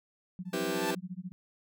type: tone with tremolo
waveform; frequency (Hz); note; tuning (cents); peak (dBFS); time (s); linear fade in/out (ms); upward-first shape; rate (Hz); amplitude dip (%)
sine; 182.7; F#3; -22; -34; 0.39-1.32; 0; sine; 14; 100
type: tone with exponential growth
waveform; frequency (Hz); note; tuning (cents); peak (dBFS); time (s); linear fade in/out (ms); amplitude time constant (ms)
sawtooth; 879; A5; -2; -27; 0.45-0.91; 5; 100
type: chord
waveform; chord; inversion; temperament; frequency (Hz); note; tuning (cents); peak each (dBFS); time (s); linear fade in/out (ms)
sawtooth; C major seventh; none; just; 261.6 / 327 / 392.4 / 490.5; C4 / E4 / G4 / B4; 0 / -14 / +2 / -12; -34 / -31 / -30 / -33; 0.53-0.95; 5
effects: none